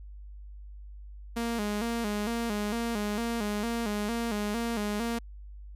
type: tone with vibrato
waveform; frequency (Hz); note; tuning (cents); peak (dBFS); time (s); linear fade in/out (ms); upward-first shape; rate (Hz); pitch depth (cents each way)
sawtooth; 220; A3; 0; -25; 1.36-5.19; 10; square; 2.2; 100
effects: added 50 Hz sine -42 dBFS peak until 5.75 s + resampled to 32000 Hz